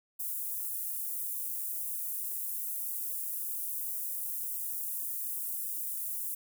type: high-pass noise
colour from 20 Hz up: pink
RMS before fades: -36 dBFS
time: 0.19-6.35 s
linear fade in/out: 10 ms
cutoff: 11000 Hz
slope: 24 dB/octave
effects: none